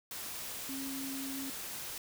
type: tone in noise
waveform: sine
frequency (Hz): 270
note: C#4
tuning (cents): -45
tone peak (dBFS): -39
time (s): 0.69-1.5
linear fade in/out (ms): 2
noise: white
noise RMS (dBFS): -42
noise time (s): 0.11-1.98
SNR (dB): 0
effects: none